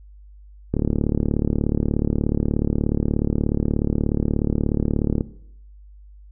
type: click train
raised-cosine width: 3 ms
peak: -7 dBFS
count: 165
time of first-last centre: 0.74-5.209 s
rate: 36.7 Hz
effects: noise-tail reverb RT60 0.7 s tail -18 dB re dry + added 50 Hz sine -42 dBFS peak until 6.31 s